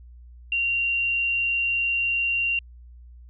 sine tone, 2763 Hz, F7, 19 cents flat, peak -21 dBFS, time 0.52-2.59 s, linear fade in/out 2 ms, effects added 60 Hz sine -43 dBFS peak until 3.29 s

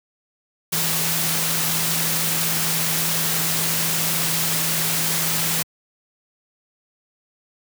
sine tone in noise, 163.2 Hz, E3, 17 cents flat, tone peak -29 dBFS, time 0.72-5.63 s, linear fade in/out 10 ms, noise white, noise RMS -22 dBFS, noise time 0.72-5.63 s, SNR -10 dB, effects high-pass 100 Hz 12 dB/octave

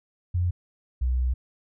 sine tone pair in turn, 88.7 / 62.75 Hz, F2 / B1, +27 / +28 cents, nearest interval tritone, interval 599 cents, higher first, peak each -21 dBFS, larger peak neither, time 0.34-0.51 / 1.01-1.34 s, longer second, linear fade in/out 10 ms, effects none

